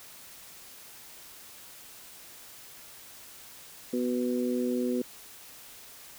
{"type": "harmonic tone", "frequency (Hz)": 123.6, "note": "B2", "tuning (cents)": 2, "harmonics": [2, 3, 4], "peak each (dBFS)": [-28, -32, -34], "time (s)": [3.93, 5.02], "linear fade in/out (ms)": 5, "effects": ["white hiss -49 dBFS RMS until 6.18 s"]}